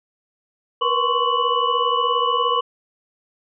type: tone cluster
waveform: sine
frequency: 475.3 / 492.2 / 1043 / 1116 / 2958 Hz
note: A#4 / B4 / C6 / C#6 / F#7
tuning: +34 / -6 / -6 / +11 / -1 cents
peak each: -26 / -27 / -22 / -20 / -26 dBFS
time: 0.81-2.61 s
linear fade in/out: 10 ms
effects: none